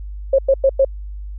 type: tone bursts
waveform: sine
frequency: 540 Hz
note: C#5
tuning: 45 cents flat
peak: -9 dBFS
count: 4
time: 0.33-0.848 s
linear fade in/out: 5 ms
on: 56 ms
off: 98 ms
effects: added 50 Hz sine -27 dBFS peak until 1.38 s